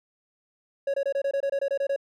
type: tone bursts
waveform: triangle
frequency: 554.4 Hz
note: C#5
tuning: in tune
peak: -21 dBFS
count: 12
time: 0.87-1.962 s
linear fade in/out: 5 ms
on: 69 ms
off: 24 ms
effects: none